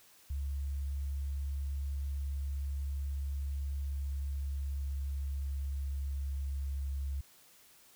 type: tone with pitch glide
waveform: sine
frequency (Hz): 69.7 to 68.9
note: C#2 to C#2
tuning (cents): +10 to -10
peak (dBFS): -33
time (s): 0.3-7.21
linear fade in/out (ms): 5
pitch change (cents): -20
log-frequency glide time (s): 3.56-6.77
effects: white hiss -61 dBFS RMS until 7.95 s